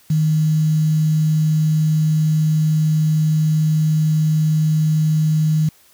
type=tone with quantisation; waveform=sine; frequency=155.56 Hz; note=D#3; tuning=in tune; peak=-13 dBFS; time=0.1-5.69 s; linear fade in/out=5 ms; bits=6; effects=white hiss -52 dBFS RMS until 5.93 s